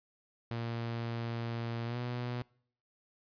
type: tone with pitch glide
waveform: sawtooth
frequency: 116.54 to 122.12 Hz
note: A#2 to B2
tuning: 0 to -19 cents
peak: -31 dBFS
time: 0.51-2.42 s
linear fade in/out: 0 ms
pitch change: +81 cents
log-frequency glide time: 1.86-1.97 s
effects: noise-tail reverb RT60 0.6 s tail -25 dB re dry + resampled to 11025 Hz